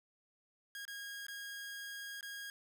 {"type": "tone with dropouts", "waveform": "sawtooth", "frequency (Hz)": 1634, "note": "G#6", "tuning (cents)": -29, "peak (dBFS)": -40, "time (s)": [0.75, 2.5], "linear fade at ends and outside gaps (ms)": 1, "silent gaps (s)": [[0.852, 0.879], [1.267, 1.283], [2.209, 2.228]], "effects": []}